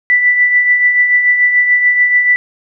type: tone with tremolo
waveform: sine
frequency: 1975 Hz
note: B6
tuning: in tune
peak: -5 dBFS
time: 0.1-2.36 s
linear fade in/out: 0 ms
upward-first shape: triangle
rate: 6.9 Hz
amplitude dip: 55%
effects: none